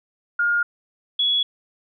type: tone pair in turn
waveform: sine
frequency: 1419 / 3375 Hz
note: F6 / G#7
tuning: +27 / +27 cents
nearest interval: octave + minor third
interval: 1500 cents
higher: second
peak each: -17 dBFS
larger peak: neither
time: 0.39-0.63 / 1.19-1.43 s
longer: neither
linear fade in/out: 5 ms
effects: none